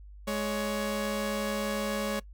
sawtooth tone pair together, 210 / 558.5 Hz, G#3 / C#5, +19 / +13 cents, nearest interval octave + perfect fourth, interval 1694 cents, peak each -28 dBFS, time 0.27-2.2 s, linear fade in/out 10 ms, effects noise-tail reverb RT60 0.1 s tail -21 dB re dry + added 50 Hz sine -45 dBFS peak until 2.33 s

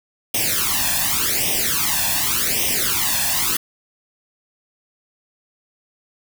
white noise with flanger, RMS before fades -20 dBFS, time 0.34-3.57 s, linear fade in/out 5 ms, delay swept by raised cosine 0.34 to 1.18 ms, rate 0.87 Hz, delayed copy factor +1, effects none

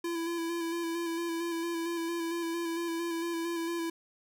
square tone with vibrato, 336.3 Hz, E4, 35 cents sharp, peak -32 dBFS, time 0.04-3.9 s, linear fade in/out 5 ms, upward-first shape square, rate 4.4 Hz, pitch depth 23 cents each way, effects none

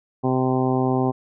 harmonic tone, 129.3 Hz, C3, 20 cents flat, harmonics 1 / 2 / 3 / 4 / 5 / 6 / 7 / 8, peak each -24 / -22 / -24 / -31 / -31 / -27 / -33 / -33 dBFS, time 0.23-1.12 s, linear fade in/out 20 ms, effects none

